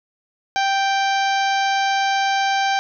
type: harmonic tone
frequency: 784 Hz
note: G5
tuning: in tune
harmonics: 1 / 2 / 3 / 4 / 5 / 6 / 7 / 8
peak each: -18 / -24 / -28 / -30 / -32 / -34 / -35 / -36 dBFS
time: 0.56-2.79 s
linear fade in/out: 0 ms
effects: none